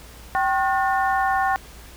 harmonic tone with a mistuned harmonic, 361.1 Hz, F#4, 42 cents flat, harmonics 2 / 3 / 4 / 5, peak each -20 / -25 / -27 / -28 dBFS, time 0.35-1.56 s, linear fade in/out 0 ms, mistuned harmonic 2, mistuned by +120 cents, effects added 58 Hz sine -43 dBFS peak until 1.96 s + pink hiss -45 dBFS RMS until 1.96 s

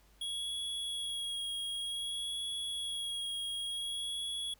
square tone with vibrato, 3322 Hz, G#7, in tune, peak -36 dBFS, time 0.21-4.54 s, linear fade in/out 5 ms, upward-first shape sine, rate 0.54 Hz, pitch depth 21 cents each way, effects added 50 Hz sine -63 dBFS peak until 4.59 s + pink hiss -67 dBFS RMS until 4.59 s

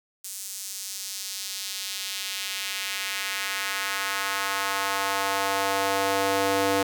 square tone with high-pass filter sweep, 98 Hz, G2, in tune, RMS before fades -28 dBFS, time 0.24-6.83 s, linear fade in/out 5 ms, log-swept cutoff 7700 to 420 Hz, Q 1.2, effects none

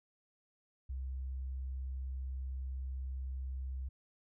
sine tone, 65.41 Hz, C2, in tune, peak -37 dBFS, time 0.89-3.89 s, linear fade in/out 10 ms, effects none

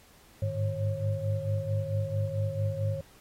sine tone cluster, 100.8 / 105.3 / 151.7 / 544 Hz, G2 / G#2 / D#3 / C#5, +49 / +24 / -44 / -33 cents, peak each -31 / -31 / -37 / -35 dBFS, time 0.42-3.01 s, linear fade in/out 5 ms, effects pink hiss -58 dBFS RMS until 3.2 s + AAC 48 kbps

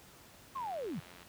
sine linear sweep, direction down, 1108 to 121.1 Hz, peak -36 dBFS, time 0.55-1 s, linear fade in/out 10 ms
click train, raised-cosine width 0.3 ms, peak -37 dBFS, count 60, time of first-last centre 0.56-1.23 s, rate 88.1 Hz
effects pink hiss -57 dBFS RMS until 1.28 s + high-pass 60 Hz 12 dB/octave

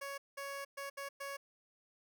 15% pulse tone bursts at uneven times, 557 Hz, C#5, 8 cents sharp, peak -35 dBFS, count 5, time 0.01-0.18 / 0.37-0.65 / 0.77-0.9 / 0.97-1.09 / 1.2-1.37 s, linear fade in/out 10 ms, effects none

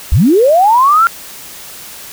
sine linear sweep, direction up, 51 to 1400 Hz, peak -5 dBFS, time 0.12-1.07 s, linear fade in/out 0 ms, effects white hiss -31 dBFS RMS until 2.12 s

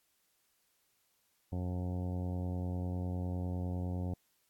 harmonic tone, 89.9 Hz, F#2, 49 cents flat, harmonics 1 / 2 / 3 / 4 / 5 / 6 / 7 / 8 / 9 / 10, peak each -35 / -40 / -44 / -51 / -52 / -50 / -57 / -53 / -59 / -60 dBFS, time 1.52-4.14 s, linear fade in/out 5 ms, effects white hiss -75 dBFS RMS until 4.49 s + AAC 64 kbps

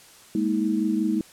sine chord, Ab suspended second, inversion none, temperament equal with one note detuned, 207.7 / 233.1 / 318.4 Hz, Ab3 / Bb3 / Eb4, 0 / 0 / +40 cents, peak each -25 / -27 / -24 dBFS, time 0.35-1.21 s, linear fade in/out 2 ms, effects white hiss -50 dBFS RMS until 1.32 s + low-pass 11000 Hz 12 dB/octave

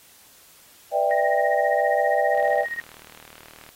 sine chord, E minor seventh, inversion second, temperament just, 494.4 / 593.3 / 659.3 / 791.1 Hz, B4 / D5 / E5 / G5, +2 / +18 / 0 / +16 cents, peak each -27 / -22 / -25 / -23 dBFS, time 0.91-2.66 s, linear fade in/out 50 ms
sine tone with tremolo, 1873 Hz, A#6, 8 cents sharp, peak -24 dBFS, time 1.11-2.8 s, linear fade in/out 0 ms, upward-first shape sine, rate 15 Hz, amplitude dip 85%
click train, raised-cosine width 0.3 ms, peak -28 dBFS, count 53, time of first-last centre 2.35-3.69 s, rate 38.8 Hz
effects white hiss -52 dBFS RMS until 3.75 s + AAC 48 kbps

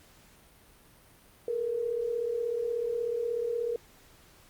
sine tone pair together, 438.5 / 475 Hz, A4 / A#4, -6 / +33 cents, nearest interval minor second, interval 139 cents, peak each -35 / -29 dBFS, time 1.48-3.76 s, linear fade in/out 2 ms, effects pink hiss -58 dBFS RMS until 4.49 s + Opus 48 kbps

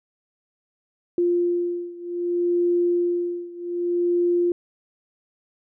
sine beating tone pair, 349.2 / 349.84 Hz, F4 / F4, 0 / +3 cents, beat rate 0.64 Hz, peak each -22 / -24 dBFS, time 1.18-4.52 s, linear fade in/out 2 ms, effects none

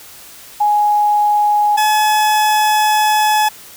sine / 40% pulse tone pair in turn, 833 / 853 Hz, G#5 / G#5, +5 / +46 cents, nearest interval unison, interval 41 cents, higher second, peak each -10 dBFS, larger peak neither, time 0.6-1.77 / 1.77-3.49 s, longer second, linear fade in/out 10 ms, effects white hiss -38 dBFS RMS until 3.76 s

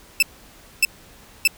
sawtooth tone bursts, 2637 Hz, E7, in tune, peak -9 dBFS, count 3, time 0.2-1.475 s, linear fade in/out 2 ms, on 25 ms, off 600 ms, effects pink hiss -48 dBFS RMS until 1.57 s

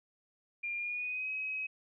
sine tone with pitch glide, 2400 to 2543 Hz, D7 to D#7, +37 to +37 cents, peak -34 dBFS, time 0.63-1.67 s, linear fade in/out 10 ms, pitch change +100 cents, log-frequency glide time 0.77-1.3 s, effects none

